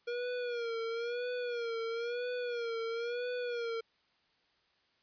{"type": "tone with vibrato", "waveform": "square", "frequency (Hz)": 474.3, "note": "A#4", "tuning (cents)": 30, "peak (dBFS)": -35, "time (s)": [0.07, 3.81], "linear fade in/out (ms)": 10, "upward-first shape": "sine", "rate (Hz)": 1, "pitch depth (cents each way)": 74, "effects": ["white hiss -72 dBFS RMS until 5.02 s", "resampled to 11025 Hz"]}